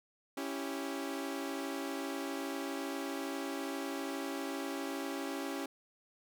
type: chord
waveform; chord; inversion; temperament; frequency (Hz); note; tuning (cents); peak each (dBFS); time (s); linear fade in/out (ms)
sawtooth; C# diminished; none; equal; 277.2 / 329.6 / 392; C#4 / E4 / G4; 0 / 0 / 0; -35 / -39 / -39; 0.37-5.66; 5
effects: none